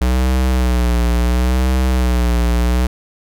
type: tone with vibrato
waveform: square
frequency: 61.74 Hz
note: B1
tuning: in tune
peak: -13 dBFS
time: 0.01-2.87 s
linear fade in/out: 5 ms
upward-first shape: sine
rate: 0.72 Hz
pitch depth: 71 cents each way
effects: none